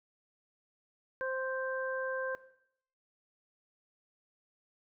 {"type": "harmonic tone", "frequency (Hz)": 523.3, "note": "C5", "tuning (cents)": 0, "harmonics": [1, 2, 3], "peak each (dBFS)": [-35, -42, -37], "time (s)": [1.21, 2.35], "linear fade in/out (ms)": 0, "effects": ["noise-tail reverb RT60 0.7 s tail -17 dB re dry"]}